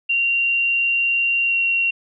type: tone with pitch glide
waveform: sine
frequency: 2763 to 2745 Hz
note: F7 to F7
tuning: -19 to -31 cents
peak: -16 dBFS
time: 0.09-1.91 s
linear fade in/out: 10 ms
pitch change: -12 cents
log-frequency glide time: 1.46-1.54 s
effects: none